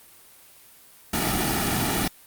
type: noise with comb filter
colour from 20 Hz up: pink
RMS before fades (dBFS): -24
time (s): 1.13-2.08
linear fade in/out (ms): 5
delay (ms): 1.9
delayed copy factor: -0.7
effects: white hiss -51 dBFS RMS until 2.26 s + Opus 32 kbps